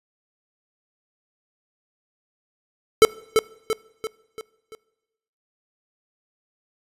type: tone with echo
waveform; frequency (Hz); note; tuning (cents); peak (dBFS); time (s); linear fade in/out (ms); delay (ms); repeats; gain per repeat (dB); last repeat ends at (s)
square; 440; A4; 0; -8; 3.02-3.05; 0; 340; 5; -6; 4.75
effects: noise-tail reverb RT60 1.0 s tail -22 dB re dry + resampled to 32000 Hz